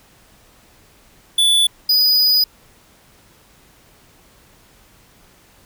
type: tone pair in turn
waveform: square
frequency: 3466 / 4957 Hz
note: A7 / D#8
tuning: -27 / -7 cents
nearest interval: tritone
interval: 620 cents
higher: second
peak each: -12 dBFS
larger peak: neither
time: 1.38-1.67 / 1.89-2.44 s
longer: second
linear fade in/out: 5 ms
effects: pink hiss -51 dBFS RMS until 5.65 s